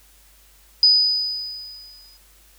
sine tone with exponential decay, 4977 Hz, D#8, in tune, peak -9 dBFS, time 0.83-2.17 s, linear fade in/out 1 ms, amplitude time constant 290 ms, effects added 50 Hz sine -54 dBFS peak until 2.58 s + white hiss -54 dBFS RMS until 2.58 s

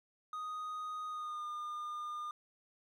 triangle tone with pitch glide, 1244.5 to 1211.2 Hz, D#6 to D#6, 0 to -47 cents, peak -37 dBFS, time 0.33-2.31 s, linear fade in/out 2 ms, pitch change -47 cents, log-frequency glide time 1.08-1.45 s, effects none

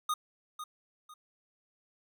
square tone with echo, 1234 Hz, D#6, 15 cents flat, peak -29 dBFS, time 0.09-0.14 s, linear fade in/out 5 ms, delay 500 ms, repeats 2, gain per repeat -10 dB, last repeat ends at 1.14 s, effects none

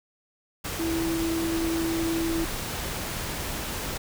sine tone in noise, 329.6 Hz, E4, in tune, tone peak -25 dBFS, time 0.79-2.45 s, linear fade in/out 10 ms, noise pink, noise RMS -32 dBFS, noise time 0.64-3.98 s, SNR +4 dB, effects none

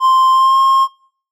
triangle tone with pitch glide, 1046.5 to 1071 Hz, C6 to C6, 0 to +40 cents, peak -6 dBFS, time 0-0.88 s, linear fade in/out 50 ms, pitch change +40 cents, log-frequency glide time 0.32-0.59 s, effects noise-tail reverb RT60 0.5 s tail -22 dB re dry

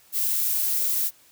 violet noise, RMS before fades -24 dBFS, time 0.12-1.11 s, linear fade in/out 50 ms, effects white hiss -56 dBFS RMS until 1.31 s

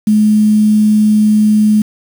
sine tone with quantisation, 212.7 Hz, G#3, 42 cents sharp, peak -6 dBFS, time 0.07-1.82 s, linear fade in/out 5 ms, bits 5, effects none

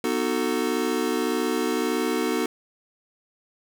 square chord, B dominant seventh, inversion none, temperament just, 246.9 / 308.7 / 370.4 / 444.5 Hz, B3 / D#4 / F#4 / A4, 0 / -14 / +2 / +18 cents, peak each -29 dBFS, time 0.04-2.46 s, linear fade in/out 2 ms, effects none

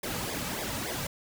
pink noise with flanger, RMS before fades -34 dBFS, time 0.03-1.07 s, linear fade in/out 5 ms, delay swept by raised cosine 0.69 to 2.89 ms, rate 3.5 Hz, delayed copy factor -0.8, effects none

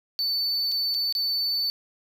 triangle tone with dropouts, 4509 Hz, C#8, 29 cents sharp, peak -22 dBFS, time 0.19-1.7 s, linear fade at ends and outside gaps 0 ms, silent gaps 0.716-0.72 / 0.942-0.947 / 1.125-1.151 s, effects 10-bit

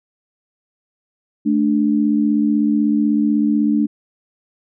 sine tone pair together, 217.6 / 293.7 Hz, A3 / D4, -19 / 0 cents, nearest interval perfect fourth, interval 519 cents, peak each -16 dBFS, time 1.45-3.87 s, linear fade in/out 20 ms, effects none

